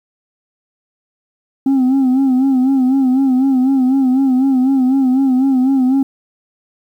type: tone with vibrato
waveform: sine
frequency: 262.8 Hz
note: C4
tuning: 8 cents sharp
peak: -7 dBFS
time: 1.66-6.03 s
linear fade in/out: 5 ms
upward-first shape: sine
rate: 4 Hz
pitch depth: 72 cents each way
effects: tanh soft clip ceiling -9 dBFS + 8-bit